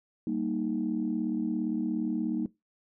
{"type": "chord", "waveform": "sine", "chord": "Eb major", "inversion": "first", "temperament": "equal", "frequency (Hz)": [196, 233.1, 311.1], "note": ["G3", "Bb3", "Eb4"], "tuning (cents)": [0, 0, 0], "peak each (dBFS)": [-34, -30, -31], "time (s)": [0.27, 2.46], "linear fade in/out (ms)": 2, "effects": ["noise-tail reverb RT60 0.2 s tail -20 dB re dry", "tanh soft clip ceiling -19 dBFS"]}